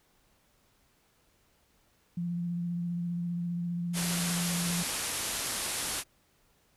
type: tone with vibrato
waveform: sine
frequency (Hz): 173.1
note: F3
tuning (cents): -15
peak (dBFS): -30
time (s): 2.17-4.83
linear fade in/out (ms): 5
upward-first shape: sine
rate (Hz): 15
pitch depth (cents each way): 19
type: low-pass noise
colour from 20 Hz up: white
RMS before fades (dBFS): -34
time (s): 3.93-6.04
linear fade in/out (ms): 50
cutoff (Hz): 12000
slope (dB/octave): 96
effects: pink hiss -68 dBFS RMS until 6.76 s